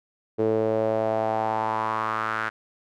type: tone with band-pass filter sweep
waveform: sawtooth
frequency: 110.2 Hz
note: A2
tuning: 3 cents sharp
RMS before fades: -25 dBFS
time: 0.38-2.5 s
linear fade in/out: 20 ms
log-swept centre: 420 to 1500 Hz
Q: 4.2
effects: none